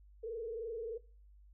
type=tone with frequency modulation; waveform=sine; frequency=454.9 Hz; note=A#4; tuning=42 cents flat; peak=-38 dBFS; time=0.23-0.98 s; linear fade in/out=10 ms; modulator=23 Hz; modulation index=1; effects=noise-tail reverb RT60 0.4 s tail -20 dB re dry + added 50 Hz sine -57 dBFS peak until 1.53 s